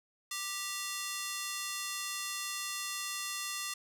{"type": "ring-modulated tone", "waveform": "10% pulse", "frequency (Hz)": 1568, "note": "G6", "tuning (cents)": 0, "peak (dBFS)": -24, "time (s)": [0.31, 3.74], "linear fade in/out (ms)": 5, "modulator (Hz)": 387, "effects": []}